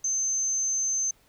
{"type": "tone", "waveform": "sine", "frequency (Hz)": 6240, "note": "G8", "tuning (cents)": -9, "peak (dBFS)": -24, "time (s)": [0.04, 1.11], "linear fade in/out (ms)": 5, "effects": ["pink hiss -62 dBFS RMS until 1.28 s"]}